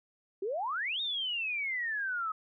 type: exponential two-way sweep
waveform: sine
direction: up then down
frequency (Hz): 366.9 to 3747 to 1261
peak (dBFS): -31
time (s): 0.42-2.32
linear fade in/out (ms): 5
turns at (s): 1.01
effects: none